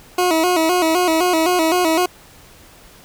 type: tone with vibrato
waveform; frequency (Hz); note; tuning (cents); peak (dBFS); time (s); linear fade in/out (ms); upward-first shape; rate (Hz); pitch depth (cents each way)
20% pulse; 340.7; F4; -43; -9; 0.18-2.06; 5; square; 3.9; 99
effects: pink hiss -45 dBFS RMS until 3.04 s